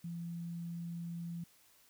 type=tone; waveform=sine; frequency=170 Hz; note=F3; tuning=46 cents flat; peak=-39 dBFS; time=0.04-1.44 s; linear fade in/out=5 ms; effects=white hiss -66 dBFS RMS until 1.89 s